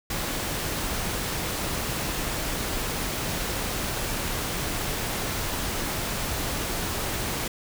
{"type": "noise", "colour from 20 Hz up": "pink", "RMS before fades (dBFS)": -29, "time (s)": [0.1, 7.48], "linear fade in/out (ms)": 5, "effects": []}